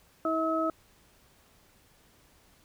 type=harmonic tone; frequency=321.8 Hz; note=E4; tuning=42 cents flat; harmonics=1 / 2 / 4; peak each=-30 / -30 / -30 dBFS; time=0.25-0.7 s; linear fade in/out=2 ms; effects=pink hiss -62 dBFS RMS until 2.64 s